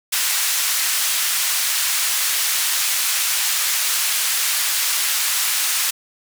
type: band-pass noise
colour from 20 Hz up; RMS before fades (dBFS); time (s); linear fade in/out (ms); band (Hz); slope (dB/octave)
white; -20; 0.12-5.91; 10; 1300 to 13000; 12
effects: none